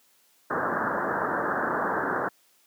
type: low-pass noise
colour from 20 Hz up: white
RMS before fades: -27 dBFS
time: 0.5-2.29 s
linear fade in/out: 10 ms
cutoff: 1700 Hz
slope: 96 dB/octave
effects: white hiss -63 dBFS RMS until 2.66 s + high-pass 200 Hz 12 dB/octave